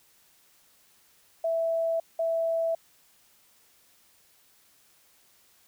sine tone pair in turn, 659.3 / 659.3 Hz, E5 / E5, 0 / 0 cents, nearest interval unison, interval 0 cents, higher neither, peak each -24 dBFS, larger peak neither, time 1.44-2 / 2.19-2.75 s, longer neither, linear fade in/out 5 ms, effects white hiss -62 dBFS RMS until 5.67 s

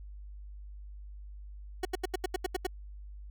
30% pulse tone bursts, 370 Hz, F#4, in tune, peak -26 dBFS, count 9, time 1.83-2.668 s, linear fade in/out 5 ms, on 22 ms, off 80 ms, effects added 50 Hz sine -43 dBFS peak until 3.3 s

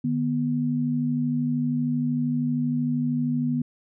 sine tone pair together, 151.1 / 244 Hz, D3 / B3, +50 / -21 cents, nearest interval minor sixth, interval 829 cents, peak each -27 / -23 dBFS, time 0.04-3.62 s, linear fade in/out 5 ms, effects none

